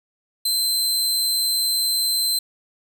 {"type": "tone", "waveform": "sawtooth", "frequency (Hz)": 4095, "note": "C8", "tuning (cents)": -38, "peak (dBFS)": -16, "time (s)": [0.45, 2.39], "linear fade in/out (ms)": 5, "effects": []}